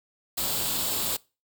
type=noise with comb filter; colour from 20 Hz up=white; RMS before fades=-28 dBFS; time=0.37-1.17 s; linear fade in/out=10 ms; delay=0.25 ms; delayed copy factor=+0.55; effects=noise-tail reverb RT60 0.3 s tail -23 dB re dry